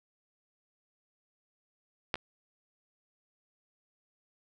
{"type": "clicks", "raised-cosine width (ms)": 0.3, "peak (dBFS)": [-12, -27], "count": 2, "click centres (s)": [2.142, 2.156], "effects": []}